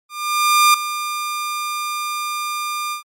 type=tone with ADSR envelope; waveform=sawtooth; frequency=1200 Hz; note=D6; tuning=37 cents sharp; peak=-5 dBFS; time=0.09-3.03 s; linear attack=650 ms; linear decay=4 ms; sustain=-13 dB; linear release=110 ms; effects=MP3 64 kbps